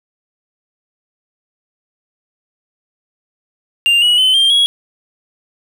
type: tone with pitch steps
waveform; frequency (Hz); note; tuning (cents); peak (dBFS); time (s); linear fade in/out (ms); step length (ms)
triangle; 2794 / 2918 / 3047 / 3182 / 3323; F7 / F#7 / G7 / G7 / G#7; 0 / -25 / -50 / +25 / 0; -7; 3.86-4.66; 0; 160
effects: none